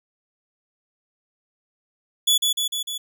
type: tone with echo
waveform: sawtooth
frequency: 3426 Hz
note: A7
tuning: 47 cents flat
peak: -12 dBFS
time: 2.27-2.38 s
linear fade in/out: 10 ms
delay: 150 ms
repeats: 4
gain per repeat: -3 dB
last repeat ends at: 2.98 s
effects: none